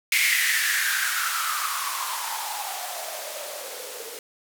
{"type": "noise with band-pass filter sweep", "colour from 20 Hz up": "violet", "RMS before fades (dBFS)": -27, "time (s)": [0.12, 4.19], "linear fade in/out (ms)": 2, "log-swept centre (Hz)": [2200, 430], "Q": 7, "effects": []}